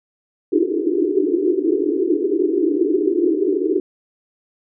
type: band-pass noise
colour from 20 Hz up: pink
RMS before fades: -18 dBFS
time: 0.52-3.8 s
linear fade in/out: 5 ms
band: 300 to 420 Hz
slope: 96 dB/octave
effects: none